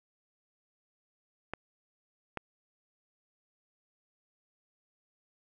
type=clicks; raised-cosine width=0.5 ms; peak=-20 dBFS; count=2; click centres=1.536 / 2.373 s; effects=none